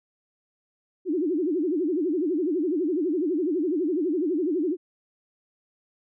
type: tone with vibrato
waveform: sine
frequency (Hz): 330.2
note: E4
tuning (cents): +3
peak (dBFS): -22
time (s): 1.05-4.77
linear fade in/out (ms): 50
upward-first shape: sine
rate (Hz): 12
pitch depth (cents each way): 240
effects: none